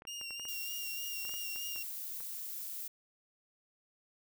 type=clicks; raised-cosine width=0.5 ms; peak=-36 dBFS; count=12; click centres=0.021 / 0.052 / 0.213 / 0.307 / 0.397 / 0.453 / 1.251 / 1.294 / 1.34 / 1.56 / 1.761 / 2.204 s
type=tone with vibrato; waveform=25% pulse; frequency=2794 Hz; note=F7; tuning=in tune; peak=-37 dBFS; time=0.07-1.83 s; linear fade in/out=5 ms; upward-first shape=sine; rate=3.3 Hz; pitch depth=29 cents each way
type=noise; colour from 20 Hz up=violet; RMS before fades=-42 dBFS; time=0.48-2.88 s; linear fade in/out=5 ms
effects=none